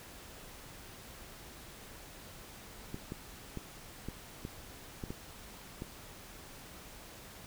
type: clicks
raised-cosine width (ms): 3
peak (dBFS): -26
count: 8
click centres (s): 2.944 / 3.121 / 3.573 / 4.086 / 4.451 / 5.038 / 5.105 / 5.821
effects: pink hiss -51 dBFS RMS until 7.46 s